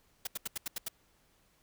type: noise bursts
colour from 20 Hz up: white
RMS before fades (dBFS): -36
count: 7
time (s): 0.25-0.884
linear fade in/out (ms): 5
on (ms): 22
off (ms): 80
effects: pink hiss -69 dBFS RMS until 1.62 s